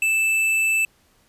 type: tone with hard clipping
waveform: sine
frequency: 2639 Hz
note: E7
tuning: 1 cent sharp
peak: -19 dBFS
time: 0.02-0.85 s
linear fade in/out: 2 ms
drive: 9 dB
effects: pink hiss -60 dBFS RMS until 1.28 s + resampled to 32000 Hz